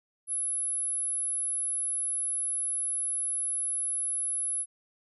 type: tone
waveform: sine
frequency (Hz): 10960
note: F9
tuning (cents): -34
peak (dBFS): -28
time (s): 0.27-4.66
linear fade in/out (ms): 50
effects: none